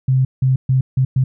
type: tone bursts at uneven times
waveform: sine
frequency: 130.81 Hz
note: C3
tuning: in tune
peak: -11 dBFS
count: 5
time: 0.08-0.25 / 0.42-0.56 / 0.69-0.81 / 0.97-1.05 / 1.16-1.24 s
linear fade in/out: 5 ms
effects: none